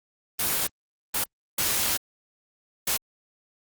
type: noise bursts at uneven times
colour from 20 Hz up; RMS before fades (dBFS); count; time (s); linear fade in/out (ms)
white; -25; 4; 0.39-0.67 / 1.14-1.24 / 1.58-1.97 / 2.87-2.97; 5
effects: Opus 24 kbps